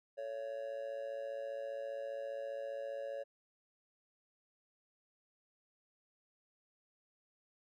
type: tone with amplitude modulation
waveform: triangle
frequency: 559 Hz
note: C#5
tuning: 14 cents sharp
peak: -34 dBFS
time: 0.17-3.24 s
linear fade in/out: 20 ms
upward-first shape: sine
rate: 115 Hz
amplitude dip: 75%
effects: none